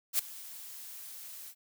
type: noise with ADSR envelope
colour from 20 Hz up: blue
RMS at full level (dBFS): -26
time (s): 0.13-1.55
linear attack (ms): 59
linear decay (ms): 8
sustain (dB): -20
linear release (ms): 68
effects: none